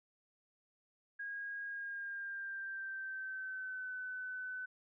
sine tone with pitch glide, 1636 to 1508.9 Hz, G#6 to F#6, -26 to +34 cents, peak -40 dBFS, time 1.19-4.66 s, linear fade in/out 10 ms, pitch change -140 cents, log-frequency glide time 1.64-3.92 s, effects none

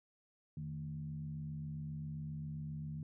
sine tone with frequency modulation, 153.1 Hz, D#3, 28 cents flat, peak -40 dBFS, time 0.57-3.03 s, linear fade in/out 2 ms, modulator 67.5 Hz, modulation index 0.68, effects none

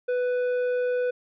sine tone with tanh clipping, 495.9 Hz, B4, 7 cents sharp, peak -24 dBFS, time 0.08-1.11 s, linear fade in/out 10 ms, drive 8 dB, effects none

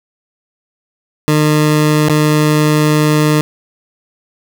20% pulse tone with dropouts, 151.9 Hz, D#3, 41 cents flat, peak -4 dBFS, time 1.28-3.41 s, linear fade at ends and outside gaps 0 ms, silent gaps 2.084-2.097 s, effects none

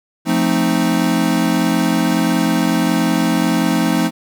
square chord, F dominant seventh, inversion none, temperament equal, 174.61 / 220 / 261.6 / 311.1 Hz, F3 / A3 / C4 / Eb4, 0 / 0 / 0 / 0 cents, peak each -20 dBFS, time 0.25-4.11 s, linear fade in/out 50 ms, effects none

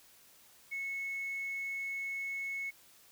sine tone, 2197 Hz, C#7, 16 cents flat, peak -34 dBFS, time 0.71-2.71 s, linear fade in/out 20 ms, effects tanh soft clip ceiling -32 dBFS + white hiss -61 dBFS RMS until 3.11 s

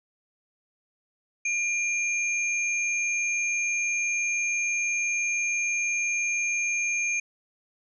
sine tone pair together, 2400 / 6407 Hz, D7 / G8, +37 / +37 cents, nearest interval octave + perfect fourth, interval 1700 cents, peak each -25 / -31 dBFS, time 1.45-7.2 s, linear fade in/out 5 ms, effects none

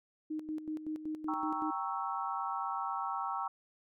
sine tone with tremolo, 310 Hz, D#4, 6 cents flat, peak -34 dBFS, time 0.3-1.71 s, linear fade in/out 10 ms, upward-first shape square, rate 5.3 Hz, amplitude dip 65%
sine chord, G diminished seventh, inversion none, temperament equal, 784 / 932.3 / 1108.7 / 1318.5 Hz, G5 / Bb5 / Db6 / Fb6, 0 / 0 / 0 / 0 cents, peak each -39 dBFS, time 1.28-3.48 s, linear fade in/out 5 ms
effects none

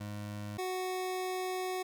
25% pulse tone pair in turn, 103.83 / 370 Hz, G#2 / F#4, 0 / 0 cents, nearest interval octave + minor seventh, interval 2200 cents, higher second, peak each -35 / -30 dBFS, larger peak second, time 0-0.58 / 0.58-1.83 s, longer second, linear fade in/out 10 ms, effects none

